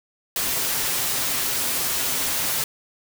white noise with comb filter, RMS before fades -24 dBFS, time 0.36-2.64 s, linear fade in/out 2 ms, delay 7.6 ms, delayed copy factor +0.5, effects none

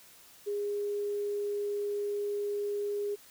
sine tone, 410 Hz, G#4, 22 cents flat, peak -30 dBFS, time 0.46-3.16 s, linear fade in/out 20 ms, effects white hiss -56 dBFS RMS until 3.3 s

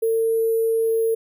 sine tone with sample-and-hold, 451 Hz, A4, 43 cents sharp, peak -17 dBFS, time 0.02-1.15 s, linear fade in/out 10 ms, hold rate 11025 Hz, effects none

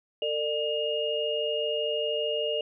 sine tone cluster, 452 / 597 / 2845 Hz, A4 / D5 / F7, +47 / +28 / +31 cents, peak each -30 / -30 / -31 dBFS, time 0.22-2.61 s, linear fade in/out 2 ms, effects none

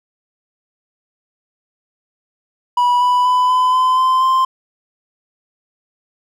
triangle tone with pitch steps, 978 / 988.8 / 999.7 / 1010.7 / 1021.9 / 1033.2 / 1044.6 Hz, B5 / B5 / B5 / B5 / C6 / C6 / C6, -17 / +2 / +21 / +40 / -41 / -22 / -3 cents, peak -9 dBFS, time 2.77-4.45 s, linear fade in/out 5 ms, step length 240 ms, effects none

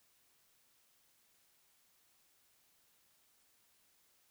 silence, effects white hiss -72 dBFS RMS until 4.3 s

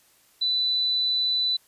sine tone, 3986 Hz, B7, 15 cents sharp, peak -21 dBFS, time 0.41-1.57 s, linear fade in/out 10 ms, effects white hiss -60 dBFS RMS until 1.67 s + resampled to 32000 Hz

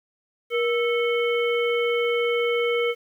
harmonic tone with a mistuned harmonic, 440 Hz, A4, in tune, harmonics 1 / 3 / 5 / 7, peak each -21 / -32 / -28 / -33 dBFS, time 0.5-2.95 s, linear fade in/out 50 ms, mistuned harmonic 1, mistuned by +130 cents, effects 9-bit

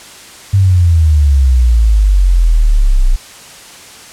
sine exponential sweep, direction down, 100 to 30.22 Hz, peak -5 dBFS, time 0.53-3.16 s, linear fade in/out 10 ms, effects white hiss -34 dBFS RMS until 4.12 s + low-pass 9000 Hz 12 dB/octave

